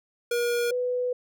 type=tone pair in turn; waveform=square / sine; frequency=477.9 / 496.3 Hz; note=A#4 / B4; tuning=+43 / +8 cents; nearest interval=minor second; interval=65 cents; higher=second; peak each=-24 dBFS; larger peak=neither; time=0.31-0.71 / 0.71-1.13 s; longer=second; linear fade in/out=5 ms; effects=none